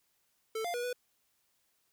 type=tone with pitch steps; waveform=square; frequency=442.4 / 698 / 483.5 / 492.8 Hz; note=A4 / F5 / B4 / B4; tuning=+9 / -1 / -37 / -4 cents; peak=-34 dBFS; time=0.55-0.93 s; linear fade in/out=5 ms; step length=95 ms; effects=white hiss -75 dBFS RMS until 1.92 s